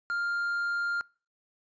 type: tone with hard clipping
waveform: sine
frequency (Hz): 1400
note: F6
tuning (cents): +4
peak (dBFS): -29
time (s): 0.1-1.01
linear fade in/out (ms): 0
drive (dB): 3
effects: noise-tail reverb RT60 0.4 s tail -25 dB re dry + resampled to 16000 Hz